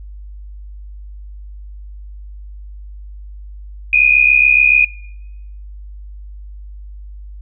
sine tone pair together, 2433 / 2500 Hz, D#7 / D#7, -39 / +8 cents, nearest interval unison, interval 47 cents, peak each -11 dBFS, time 3.93-4.85 s, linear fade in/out 2 ms, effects noise-tail reverb RT60 0.9 s tail -22 dB re dry + added 50 Hz sine -30 dBFS peak until 7.41 s

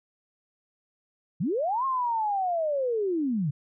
sine linear two-way sweep, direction up then down, 131.7 to 1082 to 131.7 Hz, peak -24 dBFS, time 1.4-3.51 s, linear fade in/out 10 ms, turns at 1.85 s, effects none

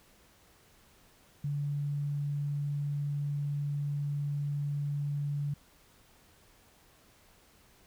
sine tone, 144.2 Hz, D3, 31 cents flat, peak -30 dBFS, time 1.44-5.54 s, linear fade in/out 5 ms, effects pink hiss -62 dBFS RMS until 7.86 s

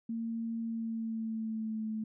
sine tone with pitch glide, 228.3 to 218.2 Hz, A#3 to A3, -36 to -14 cents, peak -33 dBFS, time 0.09-2.04 s, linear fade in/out 5 ms, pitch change -78 cents, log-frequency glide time 0.63-1.86 s, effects none

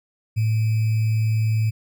sine tone with sample-and-hold, 110 Hz, A2, in tune, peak -17 dBFS, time 0.36-1.71 s, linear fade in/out 20 ms, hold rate 2450 Hz, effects none

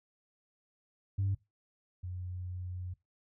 sine tone pair in turn, 98 / 90.49 Hz, G2 / F#2, 0 / -38 cents, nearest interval minor second, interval 138 cents, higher first, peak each -27 / -37 dBFS, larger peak first, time 1.18-1.35 / 2.03-2.94 s, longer second, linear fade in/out 10 ms, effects noise-tail reverb RT60 0.2 s tail -20 dB re dry + tanh soft clip ceiling -25 dBFS

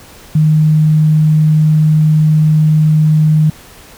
sine tone, 154.6 Hz, D#3, 11 cents flat, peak -6 dBFS, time 0.35-3.5 s, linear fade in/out 5 ms, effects pink hiss -38 dBFS RMS until 3.97 s

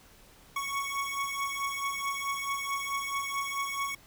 25% pulse beating tone pair, 1108.7 / 1113.3 Hz, C#6 / C#6, 0 / +7 cents, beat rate 4.6 Hz, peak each -30 / -31 dBFS, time 0.56-3.95 s, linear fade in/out 5 ms, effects pink hiss -57 dBFS RMS until 4.06 s

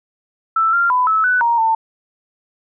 sine tone with pitch steps, 1324 / 1388 / 1000 / 1302 / 1492 / 937 / 896 Hz, E6 / F6 / B5 / E6 / F#6 / A#5 / A5, +7 / -11 / +21 / -22 / +14 / +9 / +31 cents, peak -12 dBFS, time 0.56-1.75 s, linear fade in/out 5 ms, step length 170 ms, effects none

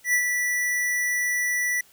square tone with ADSR envelope, 1963 Hz, B6, 11 cents flat, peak -18 dBFS, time 0.04-1.81 s, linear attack 97 ms, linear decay 80 ms, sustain -5 dB, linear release 5 ms, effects white hiss -56 dBFS RMS until 1.92 s

